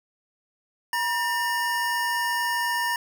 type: tone pair together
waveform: square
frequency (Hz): 956.7 / 1806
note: A#5 / A6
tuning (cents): +45 / +45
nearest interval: major seventh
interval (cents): 1100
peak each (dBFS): -27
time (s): 0.93-2.96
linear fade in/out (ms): 2
effects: none

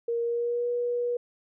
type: tone with pitch glide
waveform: sine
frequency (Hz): 468 to 483.1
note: A#4 to B4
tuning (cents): +7 to -38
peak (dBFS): -25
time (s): 0.08-1.17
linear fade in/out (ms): 5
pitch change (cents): +55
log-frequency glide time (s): 0.21-0.69
effects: none

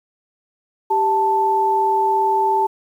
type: tone pair together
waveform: sine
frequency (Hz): 392 / 881.4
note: G4 / A5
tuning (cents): 0 / +3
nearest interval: octave + major second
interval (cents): 1403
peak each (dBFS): -21 / -15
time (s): 0.9-2.67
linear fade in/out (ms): 10
effects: 8-bit

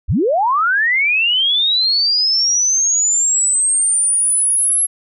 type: linear sweep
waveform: sine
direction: up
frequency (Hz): 36 to 11190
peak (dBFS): -12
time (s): 0.08-4.87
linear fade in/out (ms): 20
effects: none

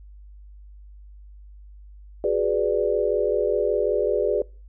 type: chord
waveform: sine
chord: G# half-diminished seventh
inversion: third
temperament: equal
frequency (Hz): 370 / 415.3 / 493.9 / 587.3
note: F#4 / G#4 / B4 / D5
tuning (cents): 0 / 0 / 0 / 0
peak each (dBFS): -27 / -23 / -25 / -25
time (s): 2.24-4.42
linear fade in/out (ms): 2
effects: noise-tail reverb RT60 0.4 s tail -26 dB re dry + added 50 Hz sine -42 dBFS peak until 4.68 s

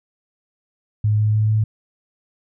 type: tone with pitch steps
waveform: sine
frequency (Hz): 106.1 / 106.9 / 107.71 / 108.52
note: G#2 / A2 / A2 / A2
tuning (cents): +38 / -49 / -36 / -23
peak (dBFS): -14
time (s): 1.04-1.64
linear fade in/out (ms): 5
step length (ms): 150
effects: none

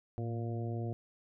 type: harmonic tone with a mistuned harmonic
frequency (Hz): 117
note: A#2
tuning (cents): +7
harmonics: 1 / 2 / 3 / 4 / 5 / 6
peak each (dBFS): -35 / -43 / -43 / -47 / -50 / -48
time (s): 0.18-0.93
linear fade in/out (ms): 0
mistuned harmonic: 1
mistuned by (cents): -57
effects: none

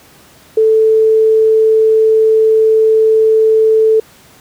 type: tone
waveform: sine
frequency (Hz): 440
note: A4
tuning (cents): 0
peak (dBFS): -6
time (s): 0.57-4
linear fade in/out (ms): 5
effects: pink hiss -43 dBFS RMS until 4.4 s + high-pass 80 Hz 12 dB/octave

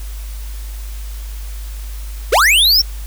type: linear sweep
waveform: square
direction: up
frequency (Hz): 349.2 to 5588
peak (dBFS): -9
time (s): 2.32-2.82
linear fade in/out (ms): 10
effects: added 51 Hz sine -24 dBFS peak until 3.06 s + white hiss -39 dBFS RMS until 3.06 s

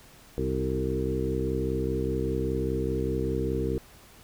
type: harmonic tone with a mistuned harmonic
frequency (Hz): 65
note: C2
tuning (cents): -11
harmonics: 1 / 2 / 3 / 4 / 5 / 6 / 7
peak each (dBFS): -32 / -33 / -36 / -35 / -34 / -33 / -32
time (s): 0.38-3.78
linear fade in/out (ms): 0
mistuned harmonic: 6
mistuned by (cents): -27
effects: pink hiss -53 dBFS RMS until 4.23 s

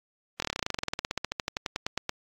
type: slowing click train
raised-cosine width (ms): 0.2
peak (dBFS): -11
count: 30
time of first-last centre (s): 0.4-2.094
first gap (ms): 23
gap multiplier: 1.06
effects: AAC 48 kbps

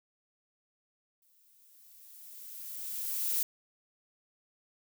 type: noise with exponential growth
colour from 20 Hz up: violet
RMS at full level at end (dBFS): -29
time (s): 1.22-3.43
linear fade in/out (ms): 2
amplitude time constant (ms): 480
effects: none

